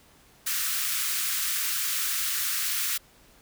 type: high-pass noise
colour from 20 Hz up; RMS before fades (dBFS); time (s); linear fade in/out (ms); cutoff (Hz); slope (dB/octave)
white; -28; 0.46-2.98; 10; 1200; 48
effects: pink hiss -57 dBFS RMS until 3.41 s